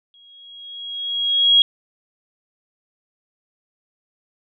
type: tone with exponential growth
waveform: sine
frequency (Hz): 3299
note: G#7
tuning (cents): -12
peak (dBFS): -8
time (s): 0.14-1.62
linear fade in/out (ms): 1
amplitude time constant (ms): 320
effects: none